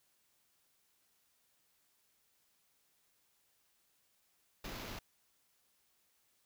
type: noise with sample-and-hold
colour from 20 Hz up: pink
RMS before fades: -45 dBFS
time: 4.64-4.99 s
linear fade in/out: 5 ms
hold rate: 8820 Hz
effects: white hiss -75 dBFS RMS until 6.45 s